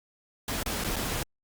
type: noise with dropouts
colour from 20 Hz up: pink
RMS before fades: -31 dBFS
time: 0.48-1.23 s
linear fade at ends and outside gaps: 2 ms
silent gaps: 0.63-0.66 / 0.839-0.845 / 0.96-0.964 s
effects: Opus 48 kbps